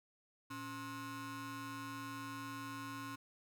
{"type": "ring-modulated tone", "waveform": "30% pulse", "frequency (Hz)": 392, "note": "G4", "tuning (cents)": 0, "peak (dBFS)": -38, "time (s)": [0.5, 3.16], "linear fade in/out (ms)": 10, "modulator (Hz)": 669, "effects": []}